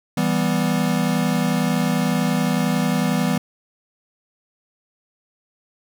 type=chord; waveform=square; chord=E minor; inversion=none; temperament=equal; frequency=164.81 / 196 / 246.9 Hz; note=E3 / G3 / B3; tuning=0 / 0 / 0 cents; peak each=-23 dBFS; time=0.17-3.38 s; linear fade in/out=5 ms; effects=none